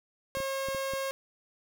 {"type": "tone", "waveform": "sawtooth", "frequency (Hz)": 540, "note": "C#5", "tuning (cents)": -45, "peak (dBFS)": -27, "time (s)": [0.35, 1.11], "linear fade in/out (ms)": 0}
{"type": "clicks", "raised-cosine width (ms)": 3, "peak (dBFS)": -29, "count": 5, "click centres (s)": [0.371, 0.403, 0.686, 0.748, 0.936]}
{"effects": []}